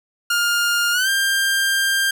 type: tone with pitch glide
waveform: sawtooth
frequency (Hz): 1410 to 1591.8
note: F6 to G6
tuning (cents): +16 to +26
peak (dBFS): -13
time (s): 0.3-2.11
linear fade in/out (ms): 5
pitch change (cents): +210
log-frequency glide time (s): 0.92-1.09
effects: none